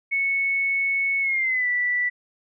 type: tone with pitch glide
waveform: sine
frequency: 2208 to 1967.1 Hz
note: C#7 to B6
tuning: -7 to -7 cents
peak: -20 dBFS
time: 0.11-2.1 s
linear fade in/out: 20 ms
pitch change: -200 cents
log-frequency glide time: 1.21-1.68 s
effects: none